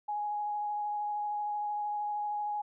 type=tone with vibrato; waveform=sine; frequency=833 Hz; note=G#5; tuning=5 cents sharp; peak=-31 dBFS; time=0.08-2.62 s; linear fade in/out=10 ms; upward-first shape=triangle; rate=13 Hz; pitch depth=13 cents each way; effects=none